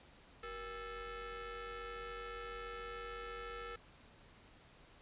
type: ring-modulated tone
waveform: sawtooth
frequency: 426.5 Hz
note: G#4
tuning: 46 cents sharp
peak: -37 dBFS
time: 0.43-3.76 s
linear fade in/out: 5 ms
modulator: 900 Hz
effects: pink hiss -62 dBFS RMS until 5.01 s + resampled to 8000 Hz